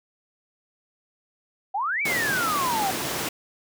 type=exponential two-way sweep; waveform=sine; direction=up then down; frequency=740 to 2349 to 740 Hz; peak=-23 dBFS; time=1.74-2.91 s; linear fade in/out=10 ms; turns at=2.02 s
type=high-pass noise; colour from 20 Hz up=pink; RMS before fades=-29 dBFS; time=2.05-3.29 s; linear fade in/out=5 ms; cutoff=180 Hz; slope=12 dB/octave
effects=none